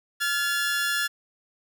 sawtooth tone pair together, 1396.9 / 1709.7 Hz, F6 / G#6, 0 / +50 cents, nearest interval minor third, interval 350 cents, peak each -24 / -22 dBFS, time 0.2-1.08 s, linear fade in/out 20 ms, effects none

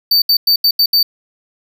square tone bursts at uneven times, 4587 Hz, D8, 42 cents flat, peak -9 dBFS, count 6, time 0.11-0.22 / 0.29-0.37 / 0.47-0.56 / 0.64-0.71 / 0.79-0.86 / 0.93-1.03 s, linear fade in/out 5 ms, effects none

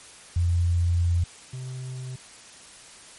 sine / triangle tone pair in turn, 86.4 / 128.65 Hz, F2 / C3, -18 / -29 cents, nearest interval perfect fifth, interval 689 cents, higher second, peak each -19 / -30 dBFS, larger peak first, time 0.36-1.24 / 1.53-2.16 s, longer first, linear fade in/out 5 ms, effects white hiss -47 dBFS RMS until 3.18 s + MP3 48 kbps

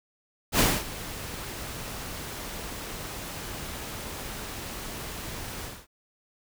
pink noise with ADSR envelope, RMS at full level -20 dBFS, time 0.52-5.87 s, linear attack 71 ms, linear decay 240 ms, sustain -17 dB, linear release 240 ms, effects none

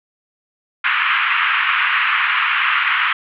pink band-pass noise, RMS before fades -17 dBFS, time 0.84-3.13 s, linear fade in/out 5 ms, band 1100 to 2900 Hz, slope 48 dB/octave, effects none

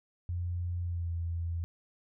sine tone with pitch glide, 87.7 to 84.52 Hz, F2 to E2, +8 to +44 cents, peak -31 dBFS, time 0.29-1.64 s, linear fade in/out 0 ms, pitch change -64 cents, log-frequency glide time 0.81-1.12 s, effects none

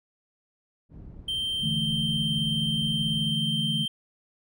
white low-pass noise, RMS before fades -44 dBFS, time 0.89-3.34 s, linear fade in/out 50 ms, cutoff 140 Hz, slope 12 dB/octave
triangle tone, 3136 Hz, G7, in tune, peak -25 dBFS, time 1.28-3.88 s, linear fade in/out 5 ms
sine chord, D suspended second, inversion none, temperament equal with one note detuned, 146.07 / 164.81 / 220 Hz, D3 / E3 / A3, -9 / 0 / 0 cents, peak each -31 dBFS, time 1.62-3.86 s, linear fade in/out 20 ms
effects none

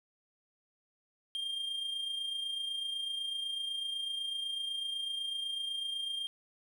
triangle tone with amplitude modulation, 3200 Hz, G7, 35 cents sharp, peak -31 dBFS, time 1.35-6.27 s, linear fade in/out 0 ms, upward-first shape sine, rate 28 Hz, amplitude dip 45%, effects none

